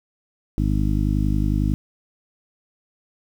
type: harmonic tone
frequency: 51 Hz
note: G#1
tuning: 31 cents flat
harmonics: 1 / 2 / 3 / 4 / 5 / 6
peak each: -21 / -24 / -26 / -27 / -28 / -29 dBFS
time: 0.58-1.74 s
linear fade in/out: 0 ms
effects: 8-bit

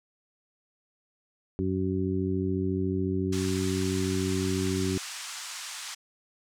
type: harmonic tone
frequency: 94 Hz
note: F#2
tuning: 28 cents sharp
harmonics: 1 / 2 / 3 / 4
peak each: -31 / -31 / -31 / -31 dBFS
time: 1.59-4.98 s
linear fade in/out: 0 ms
type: band-pass noise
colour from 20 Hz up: white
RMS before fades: -39 dBFS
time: 3.32-5.95 s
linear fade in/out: 10 ms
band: 900 to 8300 Hz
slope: 24 dB/octave
effects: none

